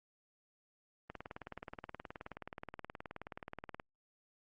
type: click train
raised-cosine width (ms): 0.5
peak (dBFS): -29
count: 52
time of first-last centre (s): 1.1-3.798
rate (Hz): 18.9
effects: Opus 32 kbps

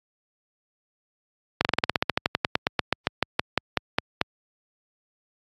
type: slowing click train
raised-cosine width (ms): 0.3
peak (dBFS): -3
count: 25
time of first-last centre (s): 1.61-4.214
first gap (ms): 39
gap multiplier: 1.08
effects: high-pass 80 Hz 12 dB/octave + AAC 32 kbps

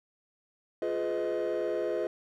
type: chord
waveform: triangle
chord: F half-diminished seventh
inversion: none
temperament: just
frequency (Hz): 349.2 / 419.1 / 502.9 / 628.6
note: F4 / Ab4 / Cb5 / Eb5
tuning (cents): 0 / +16 / +31 / +18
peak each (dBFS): -31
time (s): 0.82-2.07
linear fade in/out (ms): 2
effects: tanh soft clip ceiling -22 dBFS

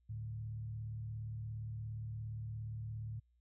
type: tone with frequency modulation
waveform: sine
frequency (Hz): 110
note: A2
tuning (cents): 0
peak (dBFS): -40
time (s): 0.09-3.2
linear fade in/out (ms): 10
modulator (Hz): 37.2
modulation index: 0.56
effects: added 60 Hz sine -70 dBFS peak until 3.4 s

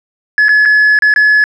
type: tone with dropouts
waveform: sine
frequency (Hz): 1705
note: G#6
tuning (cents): +45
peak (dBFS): -3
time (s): 0.38-1.44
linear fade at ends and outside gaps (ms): 1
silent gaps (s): 0.484-0.491 / 0.653-0.657 / 0.989-1.022 / 1.139-1.161
effects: tanh soft clip ceiling -4 dBFS

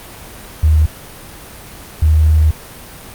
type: tone pair in turn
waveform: sine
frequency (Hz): 77.3 / 77.73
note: D#2 / D#2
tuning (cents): -11 / -1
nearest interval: unison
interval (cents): 10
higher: second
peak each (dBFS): -7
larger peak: neither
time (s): 0.63-0.86 / 2.02-2.51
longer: second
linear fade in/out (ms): 5
effects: pink hiss -34 dBFS RMS until 3.14 s + Opus 32 kbps

